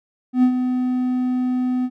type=tone with ADSR envelope; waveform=triangle; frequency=252.1 Hz; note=B3; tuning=36 cents sharp; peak=-8 dBFS; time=0.33-1.9 s; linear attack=100 ms; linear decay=82 ms; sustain=-8 dB; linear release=54 ms; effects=none